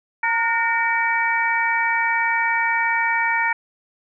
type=harmonic tone with a mistuned harmonic; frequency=458.5 Hz; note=A#4; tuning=29 cents flat; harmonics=2 / 3 / 4 / 5; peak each=-22 / -26 / -22 / -23 dBFS; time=0.23-3.53 s; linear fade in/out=5 ms; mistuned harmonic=3; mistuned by=+74 cents; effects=none